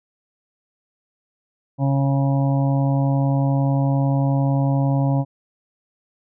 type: harmonic tone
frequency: 137.6 Hz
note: C#3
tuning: 12 cents flat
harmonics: 1 / 2 / 4 / 5 / 6 / 7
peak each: -17 / -23 / -29 / -31 / -33 / -34 dBFS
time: 1.78-5.25 s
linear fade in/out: 50 ms
effects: none